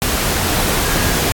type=tone in noise; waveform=sine; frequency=1647 Hz; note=G#6; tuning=15 cents flat; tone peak=-27 dBFS; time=0.85-1.15 s; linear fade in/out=0 ms; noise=pink; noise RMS=-17 dBFS; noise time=0.02-1.32 s; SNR=-13 dB; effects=AAC 64 kbps